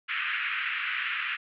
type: band-pass noise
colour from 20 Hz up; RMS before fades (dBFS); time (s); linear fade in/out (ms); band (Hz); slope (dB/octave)
white; -31; 0.08-1.37; 20; 1300 to 2800; 48
effects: none